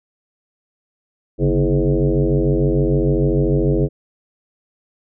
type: tone with frequency modulation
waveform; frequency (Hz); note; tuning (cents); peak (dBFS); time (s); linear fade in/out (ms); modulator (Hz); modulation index
sine; 137.5; C#3; -14; -13; 1.38-3.89; 50; 93.9; 3.8
effects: none